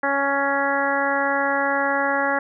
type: harmonic tone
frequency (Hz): 278.5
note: C#4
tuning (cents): +8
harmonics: 1 / 2 / 3 / 4 / 5 / 6 / 7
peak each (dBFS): -29 / -25 / -25 / -28 / -27 / -25 / -29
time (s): 0.03-2.39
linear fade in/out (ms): 5
effects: none